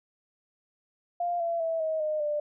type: tone with pitch steps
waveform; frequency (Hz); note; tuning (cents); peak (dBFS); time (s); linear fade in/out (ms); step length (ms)
sine; 698.5 / 676.3 / 654.7 / 633.9 / 613.7 / 594.2; F5 / E5 / E5 / D#5 / D#5 / D5; 0 / +44 / -12 / +32 / -24 / +20; -26; 1.2-2.4; 5; 200
effects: none